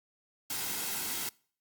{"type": "noise with comb filter", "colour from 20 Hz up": "white", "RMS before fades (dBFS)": -35, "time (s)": [0.5, 1.29], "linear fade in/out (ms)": 2, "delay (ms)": 1.7, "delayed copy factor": -0.5, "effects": ["noise-tail reverb RT60 0.5 s tail -25 dB re dry", "Opus 48 kbps"]}